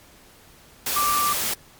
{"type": "tone in noise", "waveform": "sine", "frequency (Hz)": 1174.7, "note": "D6", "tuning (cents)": 0, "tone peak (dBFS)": -20, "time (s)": [0.96, 1.33], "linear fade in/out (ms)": 5, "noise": "white", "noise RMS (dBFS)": -25, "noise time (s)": [0.86, 1.54], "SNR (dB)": 2, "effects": ["pink hiss -51 dBFS RMS until 1.79 s", "MP3 96 kbps"]}